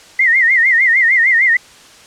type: tone with vibrato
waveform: sine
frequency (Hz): 1973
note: B6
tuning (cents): -2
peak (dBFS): -8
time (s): 0.19-1.57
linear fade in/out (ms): 5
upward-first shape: sine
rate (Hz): 6.6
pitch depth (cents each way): 140
effects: white hiss -41 dBFS RMS until 2.06 s + low-pass 7000 Hz 12 dB/octave